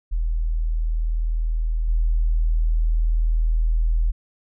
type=tone with level steps; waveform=sine; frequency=40.26 Hz; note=E1; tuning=40 cents flat; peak=-19 / -16 dBFS; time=0.11-4.12 s; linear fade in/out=20 ms; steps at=1.88 s; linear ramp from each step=5 ms; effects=none